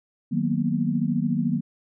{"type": "chord", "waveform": "sine", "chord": "B major seventh", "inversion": "first", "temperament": "equal", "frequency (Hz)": [155.56, 185, 233.1, 246.9], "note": ["D#3", "F#3", "A#3", "B3"], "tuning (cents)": [0, 0, 0, 0], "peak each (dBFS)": [-27, -27, -25, -28], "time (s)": [0.31, 1.61], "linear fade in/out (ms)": 20, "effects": []}